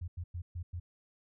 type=tone bursts at uneven times; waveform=sine; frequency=87.31 Hz; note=F2; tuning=in tune; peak=-36 dBFS; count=5; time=0.01-0.08 / 0.17-0.24 / 0.34-0.42 / 0.55-0.63 / 0.73-0.8 s; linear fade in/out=10 ms; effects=none